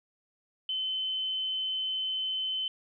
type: tone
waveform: sine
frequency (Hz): 3057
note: G7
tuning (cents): -44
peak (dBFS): -29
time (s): 0.69-2.68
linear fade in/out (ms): 2
effects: none